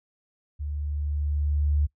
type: tone with level ramp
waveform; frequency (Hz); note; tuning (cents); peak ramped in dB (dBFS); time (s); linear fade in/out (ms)
sine; 73.42; D2; 0; -29 to -19; 0.59-1.87; 20
effects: noise-tail reverb RT60 0.1 s tail -22 dB re dry